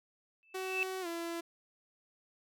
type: tone with exponential growth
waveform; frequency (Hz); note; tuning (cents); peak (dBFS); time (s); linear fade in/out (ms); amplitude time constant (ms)
sine; 2637; E7; 0; -27; 0.43-0.83; 0; 85
type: tone with pitch glide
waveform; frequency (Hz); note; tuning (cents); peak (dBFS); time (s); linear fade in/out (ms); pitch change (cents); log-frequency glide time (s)
sawtooth; 376.5 to 337.4; F#4 to E4; +30 to +40; -33; 0.54-1.41; 10; -190; 1.01-1.07
effects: none